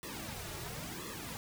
pink noise with flanger, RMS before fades -43 dBFS, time 0.03-1.37 s, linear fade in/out 0 ms, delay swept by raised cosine 1.3 to 4 ms, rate 0.97 Hz, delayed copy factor -1, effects none

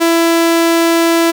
sawtooth tone, 333.5 Hz, E4, 20 cents sharp, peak -5 dBFS, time 0-1.32 s, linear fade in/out 20 ms, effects none

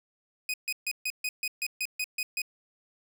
sawtooth tone bursts, 2500 Hz, D#7, 8 cents sharp, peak -25 dBFS, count 11, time 0.49-2.418 s, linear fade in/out 2 ms, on 48 ms, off 140 ms, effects none

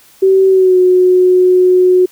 sine tone with pitch glide, 382.8 to 365.7 Hz, G4 to F#4, -41 to -20 cents, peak -5 dBFS, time 0.22-2.06 s, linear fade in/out 10 ms, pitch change -79 cents, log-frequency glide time 0.48-0.78 s, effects white hiss -45 dBFS RMS until 2.11 s

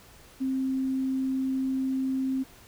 sine tone, 263.9 Hz, C4, 15 cents sharp, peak -25 dBFS, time 0.4-2.44 s, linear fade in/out 20 ms, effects pink hiss -53 dBFS RMS until 2.67 s

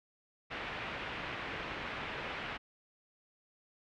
white low-pass noise, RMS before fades -41 dBFS, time 0.5-2.58 s, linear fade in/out 20 ms, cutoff 2700 Hz, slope 24 dB/octave, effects none

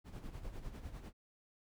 brown noise with tremolo, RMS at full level -44 dBFS, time 0.04-1.13 s, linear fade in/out 50 ms, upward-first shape sine, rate 10 Hz, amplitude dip 65%, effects none

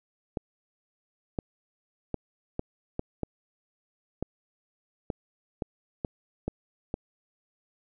clicks, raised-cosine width 2 ms, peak -16 dBFS, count 12, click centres 0.372 / 1.388 / 2.143 / 2.594 / 2.994 / 3.233 / 4.226 / 5.102 / 5.622 / 6.048 / 6.48 / 6.941 s, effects none

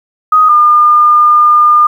sine tone pair in turn, 1250 / 1208.8 Hz, D#6 / D6, +8 / +50 cents, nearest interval minor second, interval 58 cents, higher first, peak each -3 dBFS, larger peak neither, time 0.32-0.49 / 0.49-1.87 s, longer second, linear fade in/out 5 ms, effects 7-bit

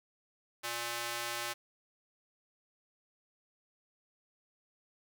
square tone with high-pass filter, 118.2 Hz, A#2, 24 cents sharp, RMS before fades -38 dBFS, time 0.63-1.54 s, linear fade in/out 20 ms, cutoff 1000 Hz, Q 0.53, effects none

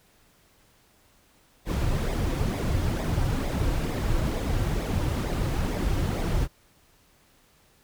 brown noise with flanger, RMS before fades -26 dBFS, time 1.65-6.48 s, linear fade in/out 50 ms, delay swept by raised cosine 0.67 to 4.87 ms, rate 2.2 Hz, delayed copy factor -0.55, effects pink hiss -61 dBFS RMS until 7.83 s

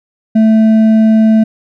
triangle tone with hard clipping, 220 Hz, A3, in tune, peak -6 dBFS, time 0.35-1.44 s, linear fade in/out 10 ms, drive 8 dB, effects none

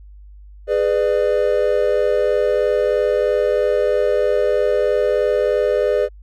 triangle chord, G# diminished, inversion none, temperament just, 415.3 / 498.4 / 598 Hz, G#4 / B4 / D5, 0 / +16 / +31 cents, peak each -17 dBFS, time 0.67-6.09 s, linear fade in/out 50 ms, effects added 50 Hz sine -38 dBFS peak until 6.22 s

